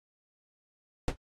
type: noise with exponential decay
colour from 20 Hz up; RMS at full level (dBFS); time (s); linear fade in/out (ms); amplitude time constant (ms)
brown; -19; 1.08-1.16; 1; 17
effects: low-pass 9000 Hz 12 dB/octave + AAC 48 kbps